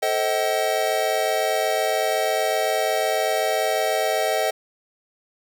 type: chord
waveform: square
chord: A diminished seventh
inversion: none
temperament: just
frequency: 440 / 528 / 633.6 / 760.3 Hz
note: A4 / C5 / Eb5 / Gb5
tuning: 0 / +16 / +31 / +47 cents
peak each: -28 / -29 / -24 / -26 dBFS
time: 0.02-4.51 s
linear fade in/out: 10 ms
effects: none